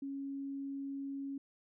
sine tone, 275.9 Hz, C#4, 8 cents flat, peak -38 dBFS, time 0.02-1.38 s, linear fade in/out 5 ms, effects none

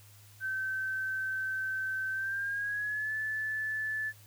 sine tone with pitch glide, 1542 to 1740.9 Hz, G6 to A6, -29 to -19 cents, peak -31 dBFS, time 0.4-4.13 s, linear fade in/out 50 ms, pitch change +210 cents, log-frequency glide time 2.11-3.14 s, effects added 103 Hz sine -55 dBFS peak until 4.26 s + white hiss -59 dBFS RMS until 4.26 s

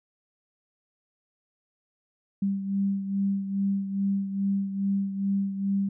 sine beating tone pair, 196.6 / 199 Hz, G3 / G3, +5 / +26 cents, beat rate 2.4 Hz, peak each -25 / -32 dBFS, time 2.42-5.89 s, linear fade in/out 5 ms, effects none

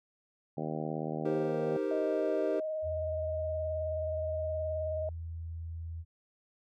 harmonic tone, 78 Hz, D#2, 5 cents sharp, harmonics 2 / 3 / 4 / 5 / 6 / 7 / 8 / 9 / 10, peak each -38 / -40 / -41 / -42 / -43 / -43 / -44 / -45 / -45 dBFS, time 0.57-1.77 s, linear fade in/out 5 ms
triangle chord, C minor seventh, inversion first, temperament equal, 311.1 / 392 / 466.2 / 523.3 Hz, Eb4 / G4 / Bb4 / C5, 0 / 0 / 0 / 0 cents, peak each -34 / -32 / -34 / -35 dBFS, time 1.25-2.6 s, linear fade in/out 5 ms
sine tone with vibrato, 625 Hz, D#5, 8 cents sharp, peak -32 dBFS, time 1.91-5.09 s, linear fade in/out 2 ms, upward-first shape sine, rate 19 Hz, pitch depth 17 cents each way
sine tone with pitch glide, 83.2 to 82.53 Hz, E2 to E2, +17 to +3 cents, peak -37 dBFS, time 2.82-6.05 s, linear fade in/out 50 ms, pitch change -14 cents, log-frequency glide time 3.03-3.19 s
effects none

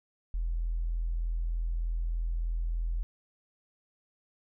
triangle tone with tanh clipping, 41.65 Hz, E1, 19 cents sharp, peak -28 dBFS, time 0.34-3.03 s, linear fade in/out 0 ms, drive 4 dB, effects none

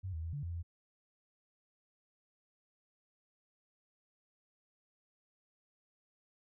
sine tone with pitch steps, 94.2 / 80.2 / 82.7 / 143.8 / 85.7 / 84.9 Hz, F#2 / E2 / E2 / D3 / F2 / F2, +32 / -47 / +6 / -36 / -32 / -48 cents, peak -37 dBFS, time 0.03-0.63 s, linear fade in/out 20 ms, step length 100 ms, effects none

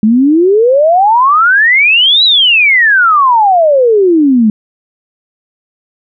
sine exponential two-way sweep, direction up then down, 207.7 to 4007 to 207.7 Hz, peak -4 dBFS, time 0.03-4.5 s, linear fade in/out 2 ms, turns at 2.24 s, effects none

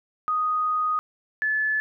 sine tone pair in turn, 1244.5 / 1729.7 Hz, D#6 / A6, 0 / -30 cents, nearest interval tritone, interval 570 cents, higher second, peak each -21 dBFS, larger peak neither, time 0.28-0.99 / 1.42-1.8 s, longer first, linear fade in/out 0 ms, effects none

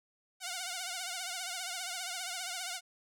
5% pulse tone with vibrato, 727 Hz, F#5, 31 cents flat, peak -25 dBFS, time 0.4-2.81 s, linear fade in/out 50 ms, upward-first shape triangle, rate 15 Hz, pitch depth 100 cents each way, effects none

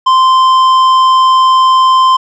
sine tone with tanh clipping, 1040 Hz, C6, 11 cents flat, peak -6 dBFS, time 0.06-2.17 s, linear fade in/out 10 ms, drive 9 dB, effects none

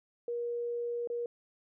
sine tone with dropouts, 475.7 Hz, A#4, 35 cents sharp, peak -32 dBFS, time 0.28-1.26 s, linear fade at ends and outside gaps 2 ms, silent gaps 1.074-1.1 s, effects none

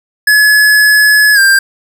square tone with pitch glide, 1702 to 1588 Hz, G#6 to G6, +42 to +22 cents, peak -5 dBFS, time 0.27-1.59 s, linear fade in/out 5 ms, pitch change -120 cents, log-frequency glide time 1.34-1.39 s, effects none

